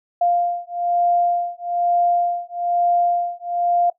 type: beating tone pair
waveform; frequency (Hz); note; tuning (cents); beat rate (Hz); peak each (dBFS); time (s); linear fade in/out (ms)
sine; 698.5 / 699.6; F5 / F5; 0 / +3; 1.1; -20; 0.21-3.9; 5
effects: noise-tail reverb RT60 0.1 s tail -17 dB re dry